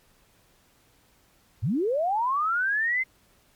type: linear sweep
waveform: sine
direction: up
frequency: 82.7 to 2100 Hz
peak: -22 dBFS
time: 1.62-3.04 s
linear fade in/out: 20 ms
effects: pink hiss -62 dBFS RMS until 3.55 s + MP3 96 kbps